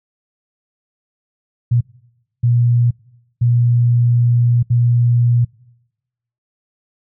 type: tone bursts at uneven times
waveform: sine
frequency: 120 Hz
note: B2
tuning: 49 cents flat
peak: -10 dBFS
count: 4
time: 1.71-1.81 / 2.43-2.91 / 3.41-4.63 / 4.7-5.45 s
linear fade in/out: 10 ms
effects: noise-tail reverb RT60 1.0 s tail -25 dB re dry